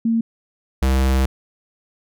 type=tone pair in turn; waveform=sine / square; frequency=228 / 65.89 Hz; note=A#3 / C2; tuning=-38 / +13 cents; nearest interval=octave + major sixth; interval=2149 cents; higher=first; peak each=-15 dBFS; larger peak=neither; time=0.05-0.21 / 0.82-1.26 s; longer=second; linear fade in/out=5 ms; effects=none